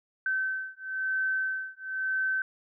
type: beating tone pair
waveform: sine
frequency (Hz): 1537 / 1538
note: G6 / G6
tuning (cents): -35 / -33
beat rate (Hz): 1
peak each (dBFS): -31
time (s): 0.26-2.42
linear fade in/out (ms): 2
effects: none